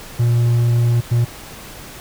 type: tone bursts at uneven times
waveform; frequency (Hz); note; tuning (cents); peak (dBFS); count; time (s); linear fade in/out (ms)
triangle; 118.8; A#2; +33; -10; 2; 0.19-1.01 / 1.11-1.25; 10
effects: pink hiss -36 dBFS RMS until 2 s